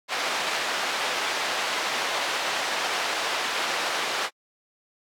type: band-pass noise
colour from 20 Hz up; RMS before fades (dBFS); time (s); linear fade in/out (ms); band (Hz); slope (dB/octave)
pink; -28; 0.08-4.3; 50; 730 to 4700; 12
effects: AAC 64 kbps